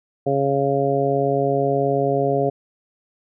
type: harmonic tone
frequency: 138.59 Hz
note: C#3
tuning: in tune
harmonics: 1 / 2 / 3 / 4 / 5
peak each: -25 / -26 / -21 / -23 / -23 dBFS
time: 0.26-2.5 s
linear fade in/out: 10 ms
effects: none